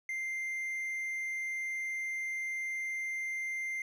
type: tone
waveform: triangle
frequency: 2093 Hz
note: C7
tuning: in tune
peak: -32 dBFS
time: 0.09-3.82 s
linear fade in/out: 2 ms
effects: none